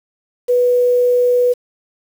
sine tone with quantisation, 491.7 Hz, B4, 8 cents flat, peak -10 dBFS, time 0.48-1.54 s, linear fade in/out 20 ms, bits 6, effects none

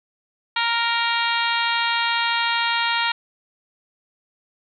harmonic tone, 466.2 Hz, A#4, in tune, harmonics 2 / 3 / 4 / 5 / 6 / 7 / 8 / 9, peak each -24 / -26 / -27 / -28 / -29 / -29 / -30 / -31 dBFS, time 0.56-3.12 s, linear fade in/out 5 ms, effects none

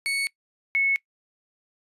35% pulse / sine tone pair in turn, 2217 / 2199 Hz, C#7 / C#7, 0 / -14 cents, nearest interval unison, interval 14 cents, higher first, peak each -22 / -19 dBFS, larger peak second, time 0.06-0.27 / 0.75-0.96 s, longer neither, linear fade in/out 0 ms, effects noise-tail reverb RT60 0.1 s tail -22 dB re dry + resampled to 32000 Hz

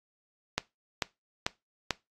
click train, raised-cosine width 0.2 ms, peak -9 dBFS, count 4, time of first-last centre 0.58-1.907 s, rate 2.26 Hz, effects noise-tail reverb RT60 0.2 s tail -20 dB re dry + AAC 32 kbps

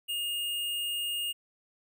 square tone, 2840 Hz, F7, 28 cents sharp, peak -31 dBFS, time 0.08-1.33 s, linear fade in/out 20 ms, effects none

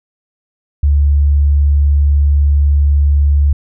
sine tone, 71.9 Hz, D2, 36 cents flat, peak -7 dBFS, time 0.83-3.53 s, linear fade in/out 5 ms, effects none

